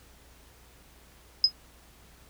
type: tone with exponential decay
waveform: sine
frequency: 5060 Hz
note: D#8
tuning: 28 cents sharp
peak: -12 dBFS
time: 1.44-1.52 s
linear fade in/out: 2 ms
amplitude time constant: 16 ms
effects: added 60 Hz sine -57 dBFS peak until 2.29 s + pink hiss -57 dBFS RMS until 2.29 s